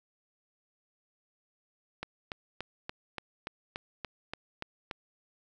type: click train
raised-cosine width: 0.3 ms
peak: -20 dBFS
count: 11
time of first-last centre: 2.03-4.912 s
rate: 3.47 Hz
effects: none